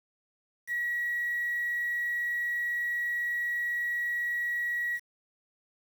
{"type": "tone with quantisation", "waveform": "sine", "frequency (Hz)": 1918, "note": "A#6", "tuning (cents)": 49, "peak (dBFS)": -28, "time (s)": [0.67, 5], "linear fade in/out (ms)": 50, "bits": 8, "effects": []}